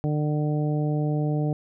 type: harmonic tone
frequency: 150 Hz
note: D3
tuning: 37 cents sharp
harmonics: 1 / 2 / 3 / 4 / 5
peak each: -23 / -29 / -33 / -35 / -37 dBFS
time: 0.04-1.53 s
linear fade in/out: 0 ms
effects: none